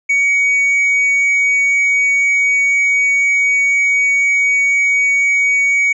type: tone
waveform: triangle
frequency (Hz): 2249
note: C#7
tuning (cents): +24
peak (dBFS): -9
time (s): 0.09-5.93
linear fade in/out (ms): 10
effects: resampled to 22050 Hz